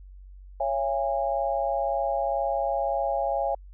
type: tone cluster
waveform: sine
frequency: 554 / 676 / 819 Hz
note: C#5 / E5 / G#5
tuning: -1 / +43 / -24 cents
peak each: -28 dBFS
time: 0.6-3.55 s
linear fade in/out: 5 ms
effects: added 47 Hz sine -43 dBFS peak until 3.73 s